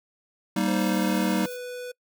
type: chord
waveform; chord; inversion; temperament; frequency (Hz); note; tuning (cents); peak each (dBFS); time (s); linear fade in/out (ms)
square; Eb major; first; just; 194.45 / 233.3 / 311.1; G3 / Bb3 / Eb4; -14 / +2 / 0; -26 / -29 / -28; 0.56-1.46; 5
type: tone with pitch glide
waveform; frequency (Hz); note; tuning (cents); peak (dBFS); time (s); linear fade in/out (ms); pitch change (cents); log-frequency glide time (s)
square; 522 to 494.4; C5 to B4; -4 to +2; -34; 0.67-1.92; 10; -94; 0.77-1.44
type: noise with tremolo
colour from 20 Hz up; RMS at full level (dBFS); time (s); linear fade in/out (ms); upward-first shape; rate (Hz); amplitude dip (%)
violet; -43; 0.79-1.57; 5; square; 14; 35
effects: noise-tail reverb RT60 0.1 s tail -25 dB re dry